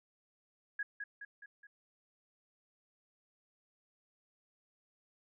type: tone with echo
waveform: sine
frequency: 1661.2 Hz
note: G#6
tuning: in tune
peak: -34 dBFS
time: 0.79-0.83 s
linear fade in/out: 5 ms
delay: 210 ms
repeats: 4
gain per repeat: -5 dB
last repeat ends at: 1.67 s
effects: none